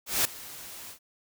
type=noise with ADSR envelope; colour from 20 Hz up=white; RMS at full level=-23 dBFS; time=0.06-0.99 s; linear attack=190 ms; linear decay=4 ms; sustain=-20 dB; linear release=91 ms; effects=none